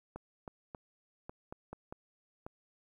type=clicks; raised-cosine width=1 ms; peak=-29 dBFS; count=8; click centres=0.16 / 0.478 / 0.748 / 1.295 / 1.525 / 1.73 / 1.925 / 2.465 s; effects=11-bit